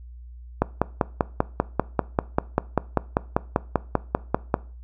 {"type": "click train", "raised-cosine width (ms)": 1, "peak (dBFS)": -4, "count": 21, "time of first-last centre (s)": [0.62, 4.542], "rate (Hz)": 5.1, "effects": ["noise-tail reverb RT60 0.4 s tail -20 dB re dry", "added 60 Hz sine -39 dBFS peak until 4.83 s"]}